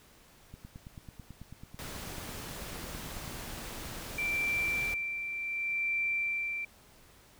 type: click train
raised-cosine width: 5 ms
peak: -33 dBFS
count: 26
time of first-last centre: 0.54-3.278 s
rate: 9.13 Hz
type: noise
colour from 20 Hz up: pink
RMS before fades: -42 dBFS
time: 1.79-4.94 s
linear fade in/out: 0 ms
type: tone with tremolo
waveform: sine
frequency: 2349 Hz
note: D7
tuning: in tune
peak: -28 dBFS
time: 4.18-6.65 s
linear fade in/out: 5 ms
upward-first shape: sine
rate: 0.68 Hz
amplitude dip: 50%
effects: pink hiss -59 dBFS RMS until 7.39 s